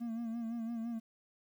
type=tone with vibrato; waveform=triangle; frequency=230.4 Hz; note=A#3; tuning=20 cents flat; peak=-34 dBFS; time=0-1 s; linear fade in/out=20 ms; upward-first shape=sine; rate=5.9 Hz; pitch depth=51 cents each way; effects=11-bit